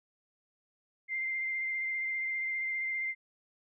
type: tone with vibrato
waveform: sine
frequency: 2093 Hz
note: C7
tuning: in tune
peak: -31 dBFS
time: 1.08-3.15 s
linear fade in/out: 50 ms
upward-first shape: sine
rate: 15 Hz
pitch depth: 16 cents each way
effects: none